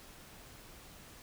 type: silence
effects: pink hiss -54 dBFS RMS until 1.22 s